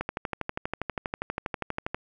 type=click train; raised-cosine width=0.5 ms; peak=-14 dBFS; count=25; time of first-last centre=0.01-1.945 s; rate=12.4 Hz; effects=none